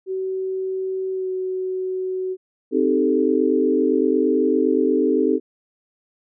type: tone with pitch glide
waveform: sine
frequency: 378.2 to 373 Hz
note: F#4 to F#4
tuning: +38 to +14 cents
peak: -22 dBFS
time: 0.06-2.37 s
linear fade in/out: 50 ms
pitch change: -24 cents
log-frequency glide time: 1.12-1.29 s
type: chord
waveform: sine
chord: A half-diminished seventh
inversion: first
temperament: equal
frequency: 261.6 / 311.1 / 392 / 440 Hz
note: C4 / Eb4 / G4 / A4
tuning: 0 / 0 / 0 / 0 cents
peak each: -21 dBFS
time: 2.71-5.4 s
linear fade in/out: 50 ms
effects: none